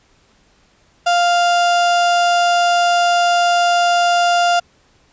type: tone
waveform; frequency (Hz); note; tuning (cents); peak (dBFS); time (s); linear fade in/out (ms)
35% pulse; 698.5; F5; 0; -10; 1.06-4.6; 10
effects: pink hiss -55 dBFS RMS until 5.12 s + resampled to 16000 Hz